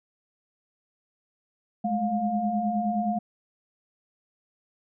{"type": "tone cluster", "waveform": "sine", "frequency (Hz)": [204.3, 213.9, 708], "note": ["G#3", "A3", "F5"], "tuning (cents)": [-28, -49, 23], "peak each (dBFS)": [-32, -27, -27], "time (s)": [1.84, 3.19], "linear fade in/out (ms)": 10, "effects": []}